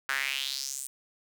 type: tone with high-pass filter sweep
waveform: sawtooth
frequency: 136 Hz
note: C#3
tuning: 33 cents flat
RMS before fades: -33 dBFS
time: 0.09-0.87 s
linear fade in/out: 0 ms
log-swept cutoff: 1500 to 9100 Hz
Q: 3.8
effects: none